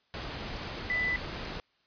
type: tone in noise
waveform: sine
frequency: 1992 Hz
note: B6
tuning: 14 cents sharp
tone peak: -27 dBFS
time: 0.9-1.16 s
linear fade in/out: 0 ms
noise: pink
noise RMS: -38 dBFS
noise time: 0.14-1.6 s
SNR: +8 dB
effects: white hiss -70 dBFS RMS until 1.86 s + resampled to 11025 Hz